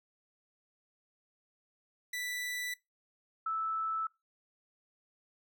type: tone pair in turn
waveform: sawtooth / sine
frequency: 1975.5 / 1313.5 Hz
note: B6 / E6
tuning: 0 / -7 cents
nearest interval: perfect fifth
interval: 707 cents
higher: first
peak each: -32 / -31 dBFS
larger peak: second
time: 2.13-2.74 / 3.46-4.07 s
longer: neither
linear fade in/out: 5 ms
effects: noise-tail reverb RT60 0.2 s tail -21 dB re dry